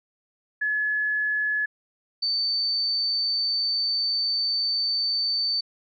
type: tone pair in turn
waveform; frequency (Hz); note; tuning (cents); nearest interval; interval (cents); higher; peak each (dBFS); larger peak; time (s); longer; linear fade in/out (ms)
sine; 1706 / 4554; G#6 / C#8; +46 / +46; octave + perfect fourth; 1700; second; -22; neither; 0.61-1.66 / 2.22-5.61; second; 10
effects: none